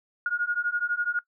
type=beating tone pair; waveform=sine; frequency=1428 / 1440 Hz; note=F6 / F#6; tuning=+38 / -47 cents; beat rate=12 Hz; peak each=-27 dBFS; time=0.26-1.19 s; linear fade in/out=2 ms; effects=noise-tail reverb RT60 0.1 s tail -21 dB re dry